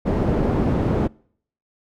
white low-pass noise, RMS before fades -20 dBFS, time 0.05-1.08 s, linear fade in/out 20 ms, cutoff 350 Hz, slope 12 dB/octave, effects noise-tail reverb RT60 0.6 s tail -26 dB re dry

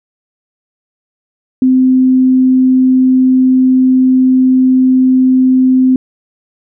sine tone, 258 Hz, C4, 24 cents flat, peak -5 dBFS, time 1.62-5.96 s, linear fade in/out 2 ms, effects none

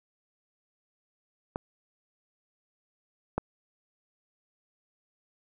clicks, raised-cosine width 1 ms, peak -17 / -13 dBFS, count 2, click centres 1.559 / 3.38 s, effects none

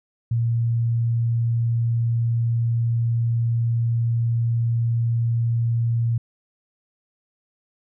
sine tone, 116.54 Hz, A#2, in tune, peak -18 dBFS, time 0.31-6.18 s, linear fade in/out 5 ms, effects none

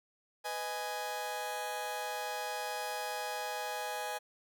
sawtooth chord, G# minor, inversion first, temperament just, 498.4 / 623 / 830.6 Hz, B4 / D#5 / G#5, +16 / +2 / 0 cents, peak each -39 / -39 / -34 dBFS, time 0.44-4.19 s, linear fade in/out 20 ms, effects none

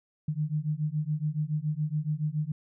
sine beating tone pair, 148.6 / 155.7 Hz, D3 / D#3, +21 / +2 cents, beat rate 7.1 Hz, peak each -30 dBFS, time 0.28-2.52 s, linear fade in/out 5 ms, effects none

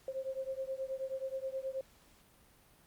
sine beating tone pair, 527 / 536.4 Hz, C5 / C5, +12 / +43 cents, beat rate 9.4 Hz, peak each -39 / -40 dBFS, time 0.08-1.81 s, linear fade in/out 2 ms, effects pink hiss -64 dBFS RMS until 2.86 s + Opus 48 kbps

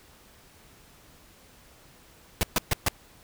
pink noise bursts, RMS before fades -23 dBFS, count 4, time 2.41-2.884 s, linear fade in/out 0 ms, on 21 ms, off 130 ms, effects pink hiss -55 dBFS RMS until 3.23 s

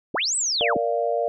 sine linear two-way sweep, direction up then down, 114.5 to 8270 to 114.5 Hz, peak -21 dBFS, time 0.14-0.77 s, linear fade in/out 5 ms, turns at 0.36 s
sine chord, Bb major, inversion none, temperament equal with one note detuned, 466.2 / 587.3 / 692.4 Hz, Bb4 / D5 / F5, 0 / 0 / -15 cents, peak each -25 dBFS, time 0.61-1.28 s, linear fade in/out 0 ms
effects none

